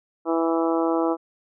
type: harmonic tone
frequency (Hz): 164.81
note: E3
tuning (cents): 0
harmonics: 2 / 3 / 4 / 5 / 6 / 7 / 8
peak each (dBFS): -22 / -26 / -28 / -30 / -32 / -33 / -34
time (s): 0.25-1.17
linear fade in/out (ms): 50
effects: none